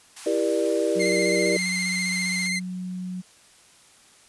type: high-pass noise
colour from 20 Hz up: white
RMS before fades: -39 dBFS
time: 0.16-2.48 s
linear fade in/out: 10 ms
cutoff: 700 Hz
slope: 96 dB/octave
type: chord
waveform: sine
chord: E half-diminished seventh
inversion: none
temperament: just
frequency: 329.6 / 395.6 / 474.7 / 593.3 Hz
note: E4 / G4 / Bb4 / D5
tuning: 0 / +16 / +31 / +18 cents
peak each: -26 dBFS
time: 0.26-1.57 s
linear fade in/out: 5 ms
type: tone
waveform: sine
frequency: 182.8 Hz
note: F#3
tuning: 21 cents flat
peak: -29 dBFS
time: 0.95-3.22 s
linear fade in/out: 20 ms
type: tone with vibrato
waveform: sawtooth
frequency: 2093 Hz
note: C7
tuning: in tune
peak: -21 dBFS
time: 0.99-2.6 s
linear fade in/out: 20 ms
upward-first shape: square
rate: 15 Hz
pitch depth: 25 cents each way
effects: white hiss -54 dBFS RMS until 4.28 s + resampled to 24000 Hz